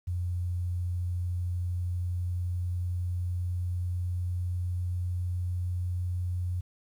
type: tone with pitch glide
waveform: sine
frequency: 88.6 to 89.42 Hz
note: F2 to F2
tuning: +25 to +41 cents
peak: -28 dBFS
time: 0.07-6.61 s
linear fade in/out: 10 ms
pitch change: +16 cents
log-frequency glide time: 0.76-5.9 s
effects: 10-bit